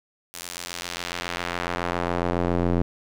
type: tone with band-pass filter sweep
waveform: square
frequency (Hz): 43.65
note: F1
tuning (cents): 0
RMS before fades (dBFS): -27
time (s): 0.34-2.82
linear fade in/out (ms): 0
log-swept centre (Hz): 10000 to 290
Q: 0.7
effects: none